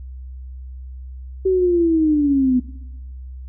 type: linear sweep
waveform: sine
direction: down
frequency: 382.2 to 246.7 Hz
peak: -13 dBFS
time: 1.45-2.6 s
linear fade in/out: 10 ms
effects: noise-tail reverb RT60 1.0 s tail -19 dB re dry + added 64 Hz sine -31 dBFS peak until 3.48 s